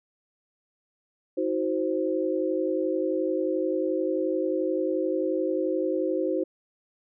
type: chord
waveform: sine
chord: C diminished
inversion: first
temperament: equal with one note detuned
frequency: 318.6 / 370 / 523.3 Hz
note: Eb4 / Gb4 / C5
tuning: +41 / 0 / 0 cents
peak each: -28 dBFS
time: 1.37-6.44 s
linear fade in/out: 10 ms
effects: none